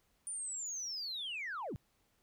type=linear sweep; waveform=sine; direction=down; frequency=9397 to 72 Hz; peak=-37 dBFS; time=0.27-1.76 s; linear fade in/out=0 ms; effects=tanh soft clip ceiling -35 dBFS + pink hiss -75 dBFS RMS until 2.22 s